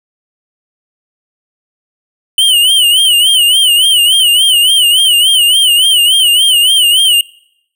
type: tone with vibrato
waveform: square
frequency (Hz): 3000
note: F#7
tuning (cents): +23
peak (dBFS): -6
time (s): 2.38-7.21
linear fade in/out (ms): 2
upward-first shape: sine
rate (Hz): 3.5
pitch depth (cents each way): 120
effects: noise-tail reverb RT60 0.8 s tail -26 dB re dry